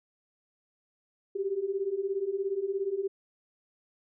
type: beating tone pair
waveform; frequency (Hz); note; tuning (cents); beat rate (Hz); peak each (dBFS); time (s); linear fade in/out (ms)
sine; 380 / 397; F#4 / G4; +46 / +22; 17; -33 / -30; 1.35-3.08; 10
effects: none